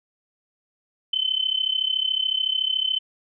sine tone with amplitude modulation, 3060 Hz, G7, 42 cents flat, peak -17 dBFS, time 1.13-2.99 s, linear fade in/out 5 ms, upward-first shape sine, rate 33.8 Hz, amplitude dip 85%, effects none

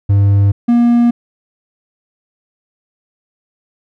triangle tone pair in turn, 100 / 237.8 Hz, G2 / A#3, +35 / +35 cents, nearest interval octave + minor third, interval 1500 cents, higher second, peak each -5 dBFS, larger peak neither, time 0.09-0.52 / 0.68-1.11 s, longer neither, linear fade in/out 10 ms, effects none

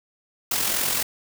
white noise with amplitude modulation, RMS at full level -22 dBFS, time 0.51-1.03 s, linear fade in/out 5 ms, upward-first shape sine, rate 43.5 Hz, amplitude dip 45%, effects none

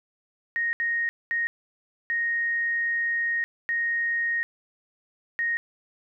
sine tone bursts at uneven times, 1864.7 Hz, A#6, in tune, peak -23 dBFS, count 6, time 0.56-0.73 / 0.8-1.09 / 1.31-1.47 / 2.1-3.44 / 3.69-4.43 / 5.39-5.57 s, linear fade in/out 0 ms, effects none

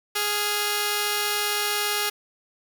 5% pulse tone pair together, 415.3 / 1396.9 Hz, G#4 / F6, 0 / 0 cents, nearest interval octave + major sixth, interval 2100 cents, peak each -13 / -17 dBFS, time 0.15-2.1 s, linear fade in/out 10 ms, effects none

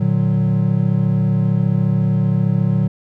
triangle chord, Bb augmented, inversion none, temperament equal with one note detuned, 116.54 / 150.18 / 185 Hz, Bb2 / D3 / F#3, 0 / +39 / 0 cents, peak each -16 dBFS, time 0-2.88 s, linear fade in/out 10 ms, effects none

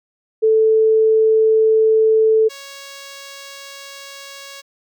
sine / 5% pulse tone pair in turn, 440 / 554.4 Hz, A4 / C#5, 0 / 0 cents, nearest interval major third, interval 400 cents, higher second, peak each -10 / -22 dBFS, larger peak first, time 0.42-2.49 / 2.49-4.62 s, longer second, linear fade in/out 20 ms, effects none

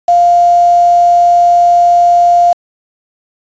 sine tone with quantisation, 698.5 Hz, F5, in tune, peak -4 dBFS, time 0.08-2.53 s, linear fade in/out 5 ms, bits 4, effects resampled to 16000 Hz

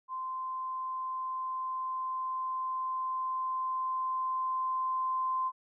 sine tone with level ramp, 1038 Hz, C6, 14 cents flat, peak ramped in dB -34 to -28 dBFS, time 0.08-5.52 s, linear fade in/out 50 ms, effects none

